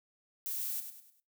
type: noise with echo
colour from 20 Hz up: violet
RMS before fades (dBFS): -37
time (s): 0.46-0.8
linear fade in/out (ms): 0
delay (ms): 100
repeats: 4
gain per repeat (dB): -8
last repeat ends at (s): 1.2
effects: noise-tail reverb RT60 0.2 s tail -17 dB re dry